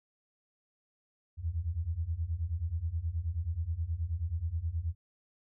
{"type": "beating tone pair", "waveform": "sine", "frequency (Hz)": [77.78, 87.18], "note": ["D#2", "F2"], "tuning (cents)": [0, -3], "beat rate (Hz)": 9.4, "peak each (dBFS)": [-35, -33], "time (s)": [1.37, 4.95], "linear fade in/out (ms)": 50, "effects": []}